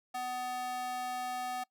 square tone with high-pass filter, 250 Hz, B3, 21 cents sharp, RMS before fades -37 dBFS, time 0.14-1.64 s, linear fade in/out 10 ms, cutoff 740 Hz, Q 2.3, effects noise-tail reverb RT60 0.1 s tail -23 dB re dry

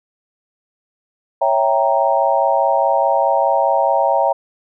sine chord, C# diminished seventh, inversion none, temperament equal, 554.4 / 659.3 / 784 / 932.3 Hz, C#5 / E5 / G5 / Bb5, 0 / 0 / 0 / 0 cents, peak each -18 dBFS, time 1.41-4.33 s, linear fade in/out 10 ms, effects none

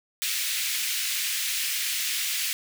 pink high-pass noise, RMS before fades -28 dBFS, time 0.22-2.53 s, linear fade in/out 0 ms, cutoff 2100 Hz, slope 24 dB/octave, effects none

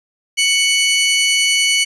sawtooth tone pair together, 2228 / 2974 Hz, C#7 / F#7, +8 / +8 cents, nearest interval perfect fourth, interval 500 cents, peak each -12 dBFS, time 0.37-1.85 s, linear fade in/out 20 ms, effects resampled to 24000 Hz + 8-bit

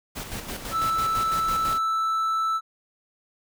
pink noise with tremolo, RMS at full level -33 dBFS, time 0.15-1.79 s, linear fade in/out 20 ms, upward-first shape square, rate 6 Hz, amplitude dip 50%
triangle tone, 1318.5 Hz, E6, in tune, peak -20 dBFS, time 0.71-2.61 s, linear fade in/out 50 ms
effects none

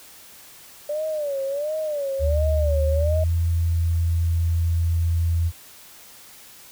sine tone with vibrato, 583 Hz, D5, 13 cents flat, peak -23 dBFS, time 0.89-3.24 s, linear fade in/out 5 ms, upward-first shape sine, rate 1.4 Hz, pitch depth 130 cents each way
sine tone with pitch glide, 74.7 to 83.85 Hz, D2 to E2, +30 to +30 cents, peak -18 dBFS, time 2.19-5.52 s, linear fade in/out 50 ms, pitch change +200 cents, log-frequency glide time 2.86-3.3 s
effects white hiss -46 dBFS RMS until 6.71 s

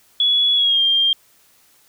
sine tone with pitch glide, 3386 to 3196 Hz, G#7 to G7, +33 to +33 cents, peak -13 dBFS, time 0.2-1.13 s, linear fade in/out 2 ms, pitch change -100 cents, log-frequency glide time 0.55-0.81 s, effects white hiss -55 dBFS RMS until 1.88 s

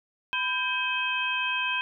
sine tone cluster, 1001 / 1580 / 2548 / 3152 Hz, B5 / G6 / D#7 / G7, +23 / +13 / +41 / +9 cents, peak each -32 / -32 / -28 / -33 dBFS, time 0.33-1.81 s, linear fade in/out 0 ms, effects none

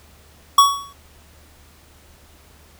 square tone with exponential decay, 1122 Hz, C#6, 21 cents sharp, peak -6 dBFS, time 0.58-0.93 s, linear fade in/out 5 ms, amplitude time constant 76 ms, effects added 75 Hz sine -51 dBFS peak until 2.79 s + pink hiss -51 dBFS RMS until 2.79 s

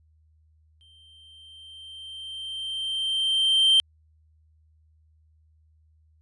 triangle tone with exponential growth, 3136 Hz, G7, in tune, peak -13 dBFS, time 0.81-3.8 s, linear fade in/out 0 ms, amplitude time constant 650 ms, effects added 78 Hz sine -58 dBFS peak until 6.21 s + resampled to 24000 Hz

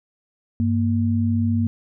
sine tone pair together, 98.01 / 233.1 Hz, G2 / A#3, 0 / 0 cents, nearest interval octave + minor third, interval 1500 cents, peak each -20 dBFS, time 0.6-1.67 s, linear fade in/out 0 ms, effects none

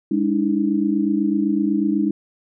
sine tone cluster, 204.2 / 290.9 / 318.9 Hz, G#3 / D4 / D#4, -29 / -16 / +43 cents, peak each -21 dBFS, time 0.11-2.11 s, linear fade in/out 5 ms, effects none

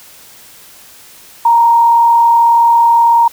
sine tone with frequency modulation, 933 Hz, A#5, 1 cent sharp, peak -5 dBFS, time 1.45-3.28 s, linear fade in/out 5 ms, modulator 38.3 Hz, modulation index 0.32, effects white hiss -39 dBFS RMS until 3.32 s

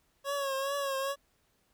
25% pulse tone with vibrato, 551 Hz, C#5, 11 cents flat, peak -27 dBFS, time 0.24-1.16 s, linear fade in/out 50 ms, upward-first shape triangle, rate 2.4 Hz, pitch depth 61 cents each way, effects pink hiss -72 dBFS RMS until 1.73 s

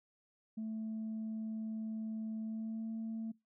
sine tone with pitch glide, 220 to 223.7 Hz, A3 to A3, 0 to +29 cents, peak -36 dBFS, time 0.57-3.32 s, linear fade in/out 10 ms, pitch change +29 cents, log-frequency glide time 2.41-2.88 s, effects noise-tail reverb RT60 0.2 s tail -24 dB re dry + tanh soft clip ceiling -35 dBFS

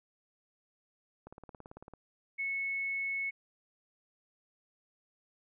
click train, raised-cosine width 1 ms, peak -34 dBFS, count 13, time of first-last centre 1.27-1.937 s, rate 18 Hz
sine tone, 2200 Hz, C#7, 14 cents flat, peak -32 dBFS, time 2.38-3.31 s, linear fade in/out 20 ms
effects none

